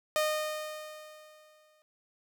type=tone with exponential decay; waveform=sawtooth; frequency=614 Hz; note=D#5; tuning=23 cents flat; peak=-21 dBFS; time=0.16-1.82 s; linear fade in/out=0 ms; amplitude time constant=360 ms; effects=none